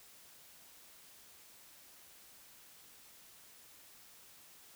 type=silence; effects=white hiss -59 dBFS RMS until 4.75 s